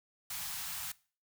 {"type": "band-stop noise", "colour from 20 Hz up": "white", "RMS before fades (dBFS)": -40, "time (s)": [0.3, 0.92], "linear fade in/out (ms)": 5, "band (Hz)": [190, 710], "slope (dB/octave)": 48, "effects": ["noise-tail reverb RT60 0.4 s tail -21 dB re dry"]}